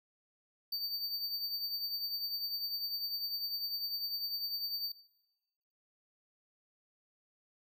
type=tone with tremolo; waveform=square; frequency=4600 Hz; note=D8; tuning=37 cents flat; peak=-33 dBFS; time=0.72-4.92 s; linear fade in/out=5 ms; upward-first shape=triangle; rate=10 Hz; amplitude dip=60%; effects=noise-tail reverb RT60 1.0 s tail -18 dB re dry